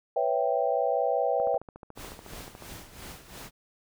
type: chord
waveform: sine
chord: C# half-diminished seventh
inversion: third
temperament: equal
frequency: 493.9 / 554.4 / 659.3 / 784 Hz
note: B4 / C#5 / E5 / G5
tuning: 0 / 0 / 0 / 0 cents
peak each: -29 dBFS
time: 0.16-1.58 s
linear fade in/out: 5 ms
type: click train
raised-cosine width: 1 ms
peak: -29 dBFS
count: 18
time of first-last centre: 1.4-2.623 s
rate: 13.9 Hz
type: noise with tremolo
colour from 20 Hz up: pink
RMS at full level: -42 dBFS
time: 1.95-3.51 s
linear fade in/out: 50 ms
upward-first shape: sine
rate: 2.9 Hz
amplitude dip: 70%
effects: none